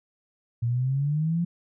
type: exponential sweep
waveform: sine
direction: up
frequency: 115.4 to 175 Hz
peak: -22 dBFS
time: 0.62-1.45 s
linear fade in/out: 10 ms
effects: none